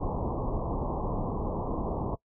pink low-pass noise, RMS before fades -31 dBFS, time 0-2.16 s, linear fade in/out 20 ms, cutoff 1100 Hz, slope 96 dB/octave, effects noise-tail reverb RT60 0.1 s tail -22 dB re dry

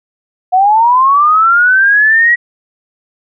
sine linear sweep, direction up, 720 to 1931 Hz, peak -5 dBFS, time 0.52-2.36 s, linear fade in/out 20 ms, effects none

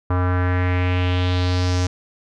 square tone with low-pass filter sweep, 90.3 Hz, F#2, 42 cents flat, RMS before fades -19 dBFS, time 0.1-1.87 s, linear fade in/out 5 ms, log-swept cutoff 1200 to 6200 Hz, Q 2.8, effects none

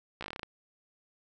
slowing click train, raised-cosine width 0.3 ms, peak -22 dBFS, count 10, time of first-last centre 0.21-0.432 s, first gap 15 ms, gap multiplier 1.12, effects none

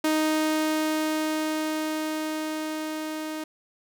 sawtooth tone with level ramp, 311.1 Hz, D#4, in tune, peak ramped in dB -17 to -27 dBFS, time 0.04-3.44 s, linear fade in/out 5 ms, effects none

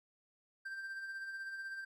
triangle tone with tremolo, 1573 Hz, G6, 6 cents sharp, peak -38 dBFS, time 0.65-1.85 s, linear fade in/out 10 ms, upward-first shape sine, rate 16 Hz, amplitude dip 40%, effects none

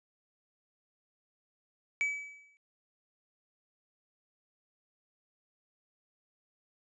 triangle tone with exponential decay, 2289 Hz, D7, 45 cents flat, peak -24 dBFS, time 2.01-2.57 s, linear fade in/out 0 ms, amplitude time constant 120 ms, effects resampled to 22050 Hz

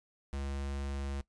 square tone, 69.3 Hz, C#2, in tune, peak -36 dBFS, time 0.33-1.21 s, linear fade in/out 0 ms, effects noise-tail reverb RT60 0.1 s tail -19 dB re dry + resampled to 22050 Hz

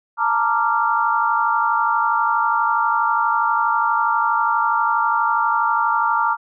sine chord, Bb major seventh, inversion third, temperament equal with one note detuned, 880 / 932.3 / 1174.7 / 1384.9 Hz, A5 / Bb5 / D6 / F6, 0 / 0 / 0 / -15 cents, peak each -23 / -20 / -21 / -21 dBFS, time 0.17-6.37 s, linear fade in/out 50 ms, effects none

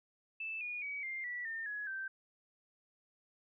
sine tone with pitch steps, 2637 / 2446 / 2269 / 2105 / 1952.8 / 1811.6 / 1680.5 / 1558.9 Hz, E7 / D#7 / C#7 / C7 / B6 / A#6 / G#6 / G6, 0 / -30 / +40 / +10 / -20 / -50 / +20 / -10 cents, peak -38 dBFS, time 0.4-2.08 s, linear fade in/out 5 ms, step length 210 ms, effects none

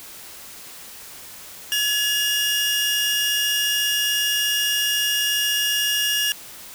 sawtooth tone pair together, 1692.1 / 2841 Hz, G#6 / F7, +32 / +29 cents, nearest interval major sixth, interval 897 cents, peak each -22 / -17 dBFS, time 1.72-6.32 s, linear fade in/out 0 ms, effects white hiss -40 dBFS RMS until 6.74 s

